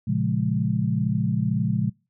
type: chord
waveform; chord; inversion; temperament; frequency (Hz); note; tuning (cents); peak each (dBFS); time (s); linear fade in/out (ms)
sine; Bb minor seventh; none; equal; 116.54 / 138.59 / 174.61 / 207.7; Bb2 / Db3 / F3 / Ab3; 0 / 0 / 0 / 0; -26; 0.07-1.9; 10
effects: noise-tail reverb RT60 0.3 s tail -25 dB re dry